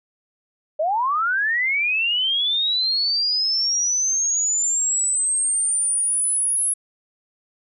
sine linear sweep, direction up, 586 to 10790 Hz, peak -18 dBFS, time 0.79-6.74 s, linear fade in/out 10 ms, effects none

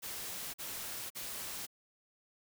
white noise bursts, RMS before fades -42 dBFS, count 3, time 0.02-1.668 s, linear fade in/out 20 ms, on 520 ms, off 44 ms, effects none

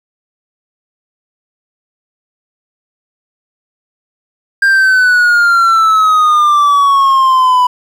triangle exponential sweep, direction down, 1600 to 987.8 Hz, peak -4 dBFS, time 4.62-7.67 s, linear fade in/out 5 ms, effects 7-bit

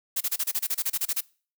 blue noise bursts, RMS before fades -26 dBFS, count 14, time 0.16-1.209 s, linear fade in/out 10 ms, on 48 ms, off 29 ms, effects noise-tail reverb RT60 0.4 s tail -23 dB re dry

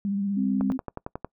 sine tone with vibrato, 199.4 Hz, G3, 30 cents sharp, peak -24 dBFS, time 0.05-0.72 s, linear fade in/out 0 ms, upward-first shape triangle, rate 16 Hz, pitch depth 39 cents each way
sine tone, 261.6 Hz, C4, in tune, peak -25 dBFS, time 0.36-0.78 s, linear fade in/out 20 ms
click train, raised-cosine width 1 ms, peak -18 dBFS, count 8, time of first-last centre 0.61-1.246 s, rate 11 Hz
effects noise-tail reverb RT60 0.1 s tail -25 dB re dry

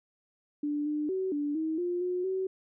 sine tone with pitch steps, 293.9 / 299.5 / 377.7 / 291.7 / 317.7 / 352.8 / 360.9 / 378.1 Hz, D4 / D4 / F#4 / D4 / D#4 / F4 / F#4 / F#4, +1 / +34 / +36 / -12 / +36 / +18 / -43 / +38 cents, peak -28 dBFS, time 0.63-2.47 s, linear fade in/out 5 ms, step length 230 ms, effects none

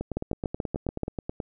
two click trains, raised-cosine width 2 ms, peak -17 / -14 dBFS, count 14 / 7, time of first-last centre 0.01-1.402 / 0.17-1.033 s, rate 9.34 / 6.95 Hz, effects none

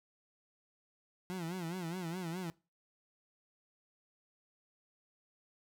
30% pulse tone with vibrato, 174.61 Hz, F3, in tune, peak -35 dBFS, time 1.3-2.5 s, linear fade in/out 0 ms, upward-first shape sine, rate 4.8 Hz, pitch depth 130 cents each way, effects noise-tail reverb RT60 0.3 s tail -21 dB re dry

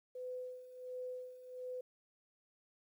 sine tone with tremolo, 504 Hz, B4, 35 cents sharp, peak -40 dBFS, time 0.15-1.81 s, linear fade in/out 5 ms, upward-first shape sine, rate 1.4 Hz, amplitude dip 75%, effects 12-bit

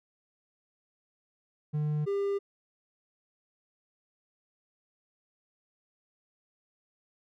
triangle tone pair in turn, 150.2 / 399.4 Hz, D3 / G4, +39 / +32 cents, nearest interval octave + perfect fourth, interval 1693 cents, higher second, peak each -25 dBFS, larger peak neither, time 1.73-2.06 / 2.06-2.39 s, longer neither, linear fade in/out 20 ms, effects none

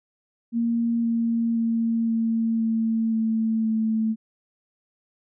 sine tone with pitch steps, 232.7 / 230.7 / 228.7 / 226.7 / 224.8 / 222.8 / 220.9 Hz, A#3 / A#3 / A#3 / A#3 / A3 / A3 / A3, -3 / -18 / -33 / -48 / +37 / +22 / +7 cents, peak -20 dBFS, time 0.52-4.16 s, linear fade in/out 50 ms, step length 520 ms, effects none

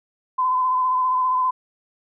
sine tone with vibrato, 1019 Hz, C6, 46 cents flat, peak -17 dBFS, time 0.38-1.51 s, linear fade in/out 10 ms, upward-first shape square, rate 15 Hz, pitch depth 20 cents each way, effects none

